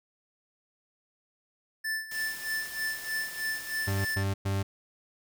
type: tone with tremolo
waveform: square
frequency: 1760 Hz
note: A6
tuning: in tune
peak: -29 dBFS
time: 1.84-4.24 s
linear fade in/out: 10 ms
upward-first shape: sine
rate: 3.2 Hz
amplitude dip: 80%
type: noise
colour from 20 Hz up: white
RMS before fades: -43 dBFS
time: 2.11-4.15 s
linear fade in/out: 5 ms
type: tone bursts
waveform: 40% pulse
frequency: 98 Hz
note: G2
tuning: in tune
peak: -26 dBFS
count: 3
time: 3.87-4.63 s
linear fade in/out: 10 ms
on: 180 ms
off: 110 ms
effects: none